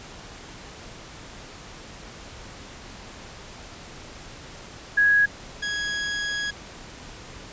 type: tone pair in turn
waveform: sine / sawtooth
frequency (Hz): 1661.2 / 1661.2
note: G#6 / G#6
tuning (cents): 0 / 0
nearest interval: unison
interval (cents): 0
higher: neither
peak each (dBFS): -15 / -22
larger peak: first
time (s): 4.97-5.26 / 5.62-6.51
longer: second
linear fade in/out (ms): 10
effects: pink hiss -42 dBFS RMS until 7.52 s + resampled to 16000 Hz